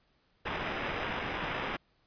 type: noise with sample-and-hold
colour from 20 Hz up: violet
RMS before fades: -35 dBFS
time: 0.45-1.77 s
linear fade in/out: 10 ms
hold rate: 4410 Hz
effects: pink hiss -71 dBFS RMS until 2.06 s + resampled to 11025 Hz